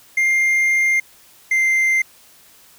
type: tone pair in turn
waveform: triangle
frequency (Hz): 2109 / 2088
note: C7 / C7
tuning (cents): +13 / -4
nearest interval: unison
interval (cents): 17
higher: first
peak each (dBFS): -12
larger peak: neither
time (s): 0.17-1 / 1.51-2.02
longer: first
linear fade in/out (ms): 5
effects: white hiss -49 dBFS RMS until 2.78 s